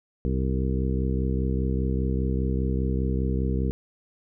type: harmonic tone with a mistuned harmonic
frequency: 65 Hz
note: C2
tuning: 11 cents flat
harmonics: 1 / 2 / 3 / 4 / 5 / 6 / 7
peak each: -25 / -29 / -30 / -34 / -36 / -36 / -36 dBFS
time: 0.25-3.71 s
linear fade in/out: 0 ms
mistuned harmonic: 7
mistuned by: +18 cents
effects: none